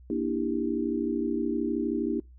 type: chord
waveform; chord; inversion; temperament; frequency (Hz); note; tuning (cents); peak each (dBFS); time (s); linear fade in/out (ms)
sine; E half-diminished seventh; second; just; 237.3 / 296.7 / 329.6 / 395.6; Bb3 / D4 / E4 / G4; +31 / +18 / 0 / +16; -31 / -30 / -31 / -33; 0.1-2.2; 2
effects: noise-tail reverb RT60 0.2 s tail -24 dB re dry + added 62 Hz sine -48 dBFS peak until 2.38 s